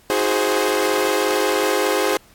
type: chord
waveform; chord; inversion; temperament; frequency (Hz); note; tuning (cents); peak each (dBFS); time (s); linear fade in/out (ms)
sawtooth; Ab dominant seventh; second; equal with one note detuned; 318.6 / 370 / 415.3 / 523.3; Eb4 / Gb4 / Ab4 / C5; +41 / 0 / 0 / 0; -22 / -20 / -17 / -18; 0.1-2.17; 0
effects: pink hiss -52 dBFS RMS until 2.34 s + AAC 64 kbps